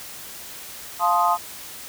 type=chord; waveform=sine; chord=F dominant seventh; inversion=none; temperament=equal with one note detuned; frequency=698.5 / 870.9 / 1046.5 / 1244.5 Hz; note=F5 / A5 / C6 / Eb6; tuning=0 / -18 / 0 / 0 cents; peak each=-22 dBFS; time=0.99-1.38 s; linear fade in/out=50 ms; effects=white hiss -38 dBFS RMS until 1.88 s